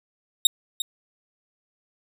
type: tone with echo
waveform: sawtooth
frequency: 3729 Hz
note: A#7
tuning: in tune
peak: -9 dBFS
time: 0.45-0.47 s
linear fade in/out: 2 ms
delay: 350 ms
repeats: 1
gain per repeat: -12 dB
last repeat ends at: 0.82 s
effects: none